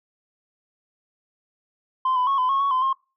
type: tone with pitch steps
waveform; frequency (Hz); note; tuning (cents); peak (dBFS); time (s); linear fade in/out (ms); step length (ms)
sine; 1037 / 1002 / 1098 / 1014 / 1091 / 1114 / 1027 / 1069; C6 / B5 / C#6 / B5 / C#6 / C#6 / C6 / C6; -16 / +25 / -17 / +45 / -28 / +8 / -33 / +37; -17; 2.05-2.93; 5; 110
effects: noise-tail reverb RT60 0.3 s tail -25 dB re dry + tanh soft clip ceiling -16 dBFS